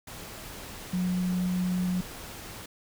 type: tone in noise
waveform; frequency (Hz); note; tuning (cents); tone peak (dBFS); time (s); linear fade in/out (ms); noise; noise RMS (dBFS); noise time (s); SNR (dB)
sine; 181.4; F#3; -34; -25; 0.93-2.01; 5; pink; -42; 0.07-2.66; +14
effects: none